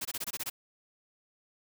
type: noise bursts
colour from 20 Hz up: white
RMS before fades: -35 dBFS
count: 8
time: 0.01-0.5 s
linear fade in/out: 10 ms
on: 42 ms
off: 22 ms
effects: none